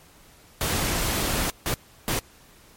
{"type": "noise bursts at uneven times", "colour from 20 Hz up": "pink", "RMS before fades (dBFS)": -25, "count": 3, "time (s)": [[0.61, 1.5], [1.66, 1.74], [2.08, 2.19]], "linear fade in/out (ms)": 0, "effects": ["pink hiss -53 dBFS RMS until 2.76 s", "MP3 64 kbps"]}